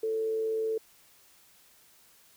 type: tone with frequency modulation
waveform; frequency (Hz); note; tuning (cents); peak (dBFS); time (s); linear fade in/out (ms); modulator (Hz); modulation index
sine; 442; A4; +8; -27; 0.03-0.78; 5; 100; 0.2
effects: white hiss -60 dBFS RMS until 2.36 s